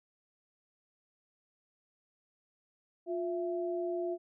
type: tone pair together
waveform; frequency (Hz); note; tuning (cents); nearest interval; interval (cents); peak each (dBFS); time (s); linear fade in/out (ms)
sine; 353.3 / 667; F4 / E5; +20 / +20; major seventh; 1100; -33 / -37; 3.06-4.18; 50
effects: none